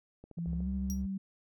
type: click train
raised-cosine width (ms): 2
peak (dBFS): -36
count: 6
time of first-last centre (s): 0.24-0.605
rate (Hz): 13.7
type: tone with pitch glide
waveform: sine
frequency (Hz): 169.1 to 193.13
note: E3 to G3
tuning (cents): +44 to -26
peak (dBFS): -33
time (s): 0.37-1.18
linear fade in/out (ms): 10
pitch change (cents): +230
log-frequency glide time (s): 0.55-0.69
type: tone with vibrato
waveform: triangle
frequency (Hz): 68.6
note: C#2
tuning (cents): -17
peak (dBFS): -33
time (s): 0.46-1.07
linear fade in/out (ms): 20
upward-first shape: sine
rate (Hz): 7.7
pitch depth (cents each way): 13
type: tone with exponential decay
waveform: sawtooth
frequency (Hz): 5720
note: F8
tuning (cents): +41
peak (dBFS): -34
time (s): 0.9-1.02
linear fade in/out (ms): 0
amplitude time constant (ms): 26
effects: none